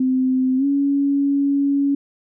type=tone with pitch glide; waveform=sine; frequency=258.6 to 280.4 Hz; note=C4 to C#4; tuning=-20 to +20 cents; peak=-15 dBFS; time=0-1.95 s; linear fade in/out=5 ms; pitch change=+140 cents; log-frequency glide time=0.57-0.65 s; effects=none